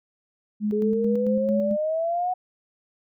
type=tone with tremolo; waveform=sine; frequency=210.2 Hz; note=G#3; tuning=21 cents sharp; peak=-21 dBFS; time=0.6-1.77 s; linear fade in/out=50 ms; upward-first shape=square; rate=4.5 Hz; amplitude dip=40%
type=exponential sweep; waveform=sine; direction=up; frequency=415.3 to 740 Hz; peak=-22 dBFS; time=0.72-2.34 s; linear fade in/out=10 ms
effects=none